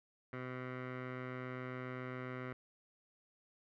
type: tone with low-pass filter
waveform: 15% pulse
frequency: 127.3 Hz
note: C3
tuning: 47 cents flat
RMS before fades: -44 dBFS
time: 0.33-2.53 s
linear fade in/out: 2 ms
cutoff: 1800 Hz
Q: 3.3
effects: none